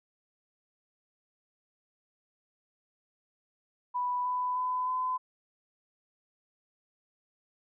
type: tone with pitch steps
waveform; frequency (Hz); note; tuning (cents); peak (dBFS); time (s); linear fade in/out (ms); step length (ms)
sine; 987.8 / 997 / 1006.2 / 1015.6; B5 / B5 / B5 / B5; 0 / +16 / +32 / +48; -28; 3.94-5.18; 20; 310
effects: none